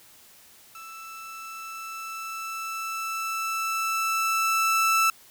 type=tone with level ramp; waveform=30% pulse; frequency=1322 Hz; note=E6; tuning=5 cents sharp; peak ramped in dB=-38 to -16 dBFS; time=0.75-5.1 s; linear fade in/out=2 ms; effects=white hiss -53 dBFS RMS until 5.3 s